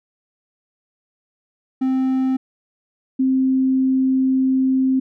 triangle / sine tone pair in turn, 261.6 / 262.5 Hz, C4 / C4, 0 / +6 cents, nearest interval unison, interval 6 cents, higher second, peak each -14 dBFS, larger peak neither, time 1.81-2.37 / 3.19-5 s, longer second, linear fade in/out 10 ms, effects none

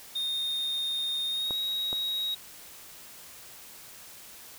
triangle tone with pitch glide, 3677 to 3798 Hz, A#7 to A#7, -24 to +32 cents, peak -27 dBFS, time 0.15-2.35 s, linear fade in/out 10 ms, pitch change +56 cents, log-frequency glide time 1.28-1.56 s
clicks, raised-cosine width 1 ms, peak -23 dBFS, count 2, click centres 1.508 / 1.929 s
effects white hiss -48 dBFS RMS until 4.58 s

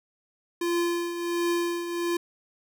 square tone with tremolo, 344.5 Hz, F4, 24 cents flat, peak -23 dBFS, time 0.61-2.17 s, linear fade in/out 5 ms, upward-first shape triangle, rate 1.4 Hz, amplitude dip 65%, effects none

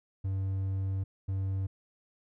triangle tone bursts at uneven times, 96.2 Hz, G2, 32 cents flat, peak -27 dBFS, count 2, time 0.24-1.04 / 1.28-1.67 s, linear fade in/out 10 ms, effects none

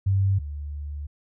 sine tone pair in turn, 97.3 / 72.89 Hz, G2 / D2, -12 / -12 cents, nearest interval perfect fourth, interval 500 cents, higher first, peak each -18 / -30 dBFS, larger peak first, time 0.06-0.39 / 0.39-1.07 s, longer second, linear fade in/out 10 ms, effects none

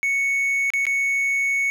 triangle tone with dropouts, 2217 Hz, C#7, in tune, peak -17 dBFS, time 0.03-1.7 s, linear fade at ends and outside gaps 0 ms, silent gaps 0.703-0.736 / 0.854-0.867 s, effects none

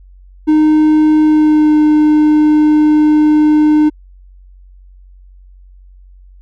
triangle tone with pitch glide, 307.9 to 303.7 Hz, D#4 to D#4, -18 to -42 cents, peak -4 dBFS, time 0.47-3.9 s, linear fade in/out 20 ms, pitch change -24 cents, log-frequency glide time 1.23-1.77 s, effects added 46 Hz sine -37 dBFS peak until 6.41 s

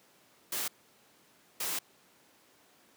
white noise bursts at uneven times, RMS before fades -34 dBFS, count 2, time 0.52-0.68 / 1.6-1.79 s, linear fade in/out 5 ms, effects pink hiss -63 dBFS RMS until 2.96 s + high-pass 200 Hz 12 dB/octave

